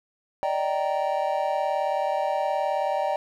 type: chord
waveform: triangle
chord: Eb major seventh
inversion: third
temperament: just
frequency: 583.4 / 622.3 / 777.8 / 933.4 Hz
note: D5 / Eb5 / G5 / Bb5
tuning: -12 / 0 / -14 / +2 cents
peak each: -26 / -28 / -25 / -29 dBFS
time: 0.43-3.16 s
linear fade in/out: 0 ms
effects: none